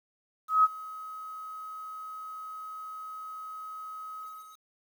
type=tone with ADSR envelope; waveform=sine; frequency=1273 Hz; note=D#6; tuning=39 cents sharp; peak=-16 dBFS; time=0.48-4.62 s; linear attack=160 ms; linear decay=32 ms; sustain=-22 dB; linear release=420 ms; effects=9-bit